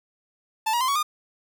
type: tone with pitch steps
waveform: 45% pulse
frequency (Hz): 880 / 954.1 / 1034.5 / 1121.6 / 1216.1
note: A5 / A#5 / C6 / C#6 / D#6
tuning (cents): 0 / +40 / -20 / +20 / -40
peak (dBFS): -21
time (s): 0.66-1.03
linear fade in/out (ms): 10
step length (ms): 74
effects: none